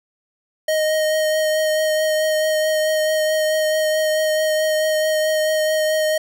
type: tone with vibrato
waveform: square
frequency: 622.3 Hz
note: D#5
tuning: in tune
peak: -17 dBFS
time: 0.68-6.18 s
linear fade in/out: 5 ms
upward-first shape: triangle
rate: 4.6 Hz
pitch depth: 15 cents each way
effects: none